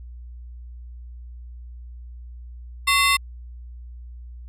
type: ring-modulated tone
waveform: 25% pulse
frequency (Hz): 1582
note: G6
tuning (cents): +15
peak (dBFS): -9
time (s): 2.87-3.17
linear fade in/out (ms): 10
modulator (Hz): 471
effects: added 60 Hz sine -36 dBFS peak until 4.48 s + resampled to 32000 Hz